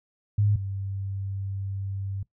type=tone pair in turn; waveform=sine; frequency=103.2 / 97.75 Hz; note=G#2 / G2; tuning=-10 / -4 cents; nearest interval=minor second; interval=94 cents; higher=first; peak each=-19 / -29 dBFS; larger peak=first; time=0.38-0.56 / 0.56-2.23 s; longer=second; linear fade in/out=5 ms; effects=noise-tail reverb RT60 0.1 s tail -18 dB re dry